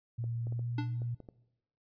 sine tone with pitch glide, 116.7 to 119.22 Hz, A#2 to A#2, +2 to +39 cents, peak -33 dBFS, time 0.18-1.15 s, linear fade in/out 10 ms, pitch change +37 cents, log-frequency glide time 0.41-0.67 s
clicks, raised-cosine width 2 ms, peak -34 dBFS, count 7, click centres 0.241 / 0.47 / 0.524 / 0.593 / 1.019 / 1.203 / 1.288 s
square tone with exponential decay, 293.7 Hz, D4, in tune, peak -31 dBFS, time 0.78-0.96 s, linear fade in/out 5 ms, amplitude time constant 37 ms
effects noise-tail reverb RT60 0.9 s tail -19 dB re dry + resampled to 11025 Hz

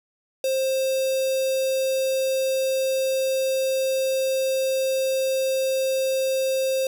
square tone with notch filter, 529 Hz, C5, 19 cents sharp, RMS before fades -23 dBFS, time 0.44-6.87 s, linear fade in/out 2 ms, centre 1500 Hz, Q 0.95, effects none

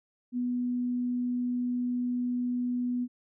sine tone, 246.1 Hz, B3, 6 cents flat, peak -27 dBFS, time 0.32-3.08 s, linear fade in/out 50 ms, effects none

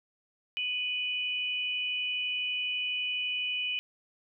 sine tone pair together, 2485 / 2967 Hz, D#7 / F#7, -3 / +4 cents, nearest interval minor third, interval 307 cents, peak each -32 / -32 dBFS, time 0.57-3.79 s, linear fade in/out 0 ms, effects none

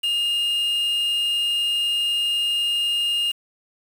triangle tone with quantisation, 2832 Hz, F7, 23 cents sharp, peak -18 dBFS, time 0.03-3.32 s, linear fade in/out 10 ms, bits 6, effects none

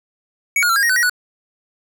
square tone with pitch steps, 2248 / 1435 / 1351 / 1622 / 1872 / 1510 / 1897 / 1474 Hz, C#7 / F6 / E6 / G#6 / A#6 / F#6 / A#6 / F#6, +24 / +47 / +42 / -41 / +7 / +35 / +30 / -7 cents, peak -14 dBFS, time 0.56-1.096 s, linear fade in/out 2 ms, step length 67 ms, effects none

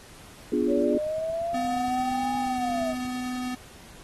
sine chord, B diminished seventh, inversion none, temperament equal, 246.9 / 293.7 / 349.2 / 415.3 Hz, B3 / D4 / F4 / Ab4, 0 / 0 / 0 / 0 cents, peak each -27 dBFS, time 0.52-0.98 s, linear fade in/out 5 ms
sine linear two-way sweep, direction up then down, 554.4 to 820 to 629 Hz, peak -26 dBFS, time 0.67-2.95 s, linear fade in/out 50 ms, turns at 2.37 s
click train, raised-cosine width 5 ms, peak -34 dBFS, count 19, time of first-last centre 0.95-3.05 s, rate 8.57 Hz
square tone with pitch glide, 252.6 to 250.9 Hz, B3 to B3, +39 to +28 cents, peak -30 dBFS, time 1.54-3.55 s, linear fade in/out 5 ms, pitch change -11 cents, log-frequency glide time 2-2.14 s
effects pink hiss -49 dBFS RMS until 4.03 s + AAC 32 kbps

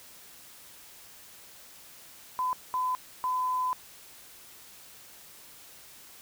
sine tone bursts at uneven times, 1011 Hz, B5, 40 cents sharp, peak -26 dBFS, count 3, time 2.39-2.53 / 2.74-2.95 / 3.24-3.73 s, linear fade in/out 0 ms, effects white hiss -51 dBFS RMS until 6.21 s

